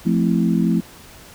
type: chord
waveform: sine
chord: F major seventh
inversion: none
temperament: equal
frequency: 174.61 / 220 / 261.6 / 329.6 Hz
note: F3 / A3 / C4 / E4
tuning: 0 / 0 / 0 / 0 cents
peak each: -18 / -19 / -23 / -24 dBFS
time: 0.05-0.81 s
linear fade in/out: 20 ms
effects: pink hiss -43 dBFS RMS until 1.34 s